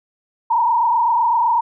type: tone with frequency modulation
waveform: sine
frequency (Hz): 940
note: A#5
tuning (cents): +14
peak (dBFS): -13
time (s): 0.5-1.61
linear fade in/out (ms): 10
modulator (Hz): 27.9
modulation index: 1.6
effects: none